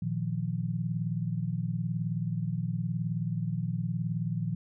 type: chord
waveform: sine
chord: Bb suspended fourth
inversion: none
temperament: equal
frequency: 116.54 / 155.56 / 174.61 Hz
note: Bb2 / Eb3 / F3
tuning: 0 / 0 / 0 cents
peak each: -33 dBFS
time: 0.02-4.55 s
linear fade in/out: 5 ms
effects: none